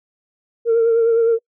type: tone with vibrato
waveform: sine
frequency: 459.1 Hz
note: A#4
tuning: 26 cents flat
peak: -10 dBFS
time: 0.65-1.39 s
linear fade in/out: 50 ms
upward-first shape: triangle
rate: 9.7 Hz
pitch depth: 39 cents each way
effects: noise-tail reverb RT60 0.1 s tail -25 dB re dry + tanh soft clip ceiling -9 dBFS